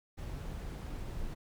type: noise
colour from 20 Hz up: brown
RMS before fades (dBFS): -40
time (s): 0.17-1.35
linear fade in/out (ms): 20
effects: none